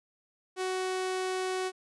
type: tone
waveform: sawtooth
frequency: 372.7 Hz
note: F#4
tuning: 13 cents sharp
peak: -26 dBFS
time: 0.56-1.72 s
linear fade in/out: 50 ms
effects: resampled to 24000 Hz